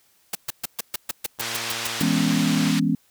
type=noise bursts; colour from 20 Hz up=white; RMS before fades=-26 dBFS; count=12; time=0.33-2.024 s; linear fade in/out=5 ms; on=22 ms; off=130 ms
type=tone with pitch glide; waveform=5% pulse; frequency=115.8 to 113.81 Hz; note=A#2 to A#2; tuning=-11 to -41 cents; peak=-24 dBFS; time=1.38-2.72 s; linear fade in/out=20 ms; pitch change=-30 cents; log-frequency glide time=1.87-2.01 s
type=band-pass noise; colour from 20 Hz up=white; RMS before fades=-30 dBFS; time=1.41-2.8 s; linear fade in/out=10 ms; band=990 to 4900 Hz; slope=12 dB/octave
type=chord; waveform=sine; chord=C# minor seventh; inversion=first; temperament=equal with one note detuned; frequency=164.81 / 206.3 / 246.9 / 277.2 Hz; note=E3 / G#3 / B3 / C#4; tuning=0 / -11 / 0 / 0 cents; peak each=-24 dBFS; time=2.01-2.95 s; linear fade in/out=2 ms
effects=white hiss -61 dBFS RMS until 3.1 s